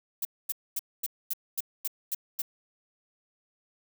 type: noise bursts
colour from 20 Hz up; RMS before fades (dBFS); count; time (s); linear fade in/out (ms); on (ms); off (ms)
violet; -30; 9; 0.22-2.419; 5; 31; 240
effects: none